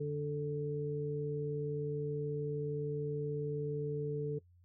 harmonic tone, 146.83 Hz, D3, in tune, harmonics 1 / 2 / 3, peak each -37 / -46 / -36 dBFS, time 0-4.39 s, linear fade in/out 10 ms, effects noise-tail reverb RT60 0.1 s tail -21 dB re dry + added 88 Hz sine -61 dBFS peak until 4.64 s

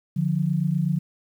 sine tone pair together, 148.5 / 176.6 Hz, D3 / F3, +20 / +20 cents, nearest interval minor third, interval 300 cents, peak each -23 dBFS, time 0.16-0.99 s, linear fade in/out 10 ms, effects 9-bit

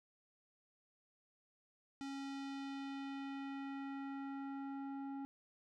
square tone with low-pass filter sweep, 274.7 Hz, C#4, 16 cents flat, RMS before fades -45 dBFS, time 2.01-5.25 s, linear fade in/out 0 ms, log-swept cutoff 6100 to 890 Hz, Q 1.1, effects none

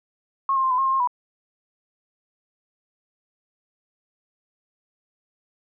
sine tone with pitch steps, 1086 / 1062 / 1049 / 1008 / 1072 / 1061 / 1069 / 981 Hz, C#6 / C6 / C6 / B5 / C6 / C6 / C6 / B5, -36 / +25 / +4 / +35 / +42 / +24 / +37 / -12 cents, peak -18 dBFS, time 0.49-1.074 s, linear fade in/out 2 ms, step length 73 ms, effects none

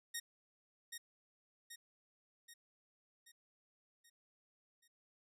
10% pulse tone with echo, 1864.7 Hz, A#6, in tune, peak -31 dBFS, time 0.14-0.2 s, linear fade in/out 10 ms, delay 780 ms, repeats 6, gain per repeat -5 dB, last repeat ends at 4.88 s, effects none

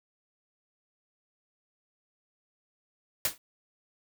white noise with exponential decay, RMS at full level -23 dBFS, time 3.25-3.38 s, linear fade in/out 2 ms, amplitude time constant 27 ms, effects none

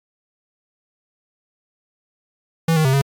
square tone with pitch steps, 164 / 156.7 / 132.7 / 138.2 Hz, E3 / D#3 / C3 / C#3, -9 / +13 / +25 / -5 cents, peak -14 dBFS, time 2.68-3.016 s, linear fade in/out 5 ms, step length 84 ms, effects MP3 96 kbps

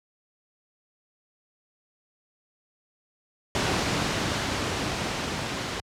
pink noise with level ramp, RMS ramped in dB -24 to -30 dBFS, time 3.55-5.8 s, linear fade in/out 0 ms, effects high-pass 80 Hz 12 dB/octave + low-pass 6000 Hz 12 dB/octave

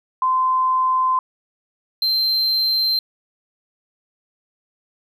sine / triangle tone pair in turn, 1032 / 4128 Hz, C6 / C8, -24 / -24 cents, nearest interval 2 octaves, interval 2400 cents, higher second, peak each -15 dBFS, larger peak neither, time 0.22-1.19 / 2.02-2.99 s, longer neither, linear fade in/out 2 ms, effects none

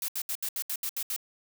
blue noise bursts, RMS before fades -32 dBFS, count 9, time 0.02-1.163 s, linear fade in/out 2 ms, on 63 ms, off 72 ms, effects none

